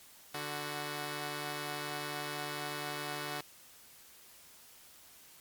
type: tone pair together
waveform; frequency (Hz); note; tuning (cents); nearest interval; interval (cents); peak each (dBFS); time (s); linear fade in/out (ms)
5% pulse; 147.14 / 370; D3 / F#4; +4 / 0; octave + major third; 1596; -28 / -29; 0.34-3.41; 5
effects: white hiss -57 dBFS RMS until 5.4 s + MP3 96 kbps